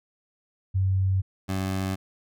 sine / 20% pulse tone pair in turn, 95.2 / 95.2 Hz, F#2 / F#2, +50 / +50 cents, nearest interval unison, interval 0 cents, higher neither, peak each -20 / -21 dBFS, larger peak first, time 0.74-1.22 / 1.48-1.96 s, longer neither, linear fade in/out 20 ms, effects none

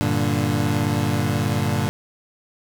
25% pulse chord, G minor, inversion none, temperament equal, 98 / 116.54 / 146.83 Hz, G2 / Bb2 / D3, 0 / 0 / 0 cents, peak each -20 dBFS, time 0.01-1.89 s, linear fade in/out 0 ms, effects none

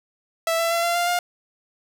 sawtooth tone with pitch steps, 659.3 / 668.5 / 677.8 / 687.3 / 696.9 / 706.6 Hz, E5 / E5 / E5 / F5 / F5 / F5, 0 / +24 / +48 / -28 / -4 / +20 cents, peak -16 dBFS, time 0.47-1.19 s, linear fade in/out 2 ms, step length 120 ms, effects none

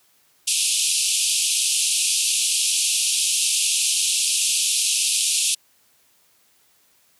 white band-pass noise, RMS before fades -21 dBFS, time 0.47-5.55 s, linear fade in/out 10 ms, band 2500 to 11000 Hz, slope 96 dB/octave, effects white hiss -60 dBFS RMS until 7.19 s + high-pass 60 Hz 12 dB/octave

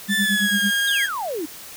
sine tone with tremolo, 202 Hz, G#3, 48 cents flat, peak -19 dBFS, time 0.08-0.72 s, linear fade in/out 20 ms, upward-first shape sine, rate 9 Hz, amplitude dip 100%
30% pulse tone with pitch glide, 1760 to 1623.3 Hz, A6 to G#6, 0 to -40 cents, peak -16 dBFS, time 0.08-1.09 s, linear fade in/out 50 ms, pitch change -140 cents, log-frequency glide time 0.18-0.59 s
sine exponential sweep, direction down, 3959 to 286.1 Hz, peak -24 dBFS, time 0.87-1.46 s, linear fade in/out 10 ms
effects white hiss -39 dBFS RMS until 1.76 s

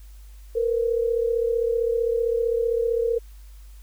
sine tone pair together, 460 / 495.5 Hz, A#4 / B4, -23 / +6 cents, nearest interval minor second, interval 129 cents, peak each -21 / -26 dBFS, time 0.55-3.19 s, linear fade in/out 10 ms, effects added 50 Hz sine -41 dBFS peak until 3.82 s + white hiss -58 dBFS RMS until 3.82 s

